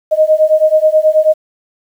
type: beating tone pair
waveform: sine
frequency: 618 / 627.3 Hz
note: D#5 / D#5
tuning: -12 / +14 cents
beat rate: 9.3 Hz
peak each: -10 dBFS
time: 0.11-1.34 s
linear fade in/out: 20 ms
effects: 7-bit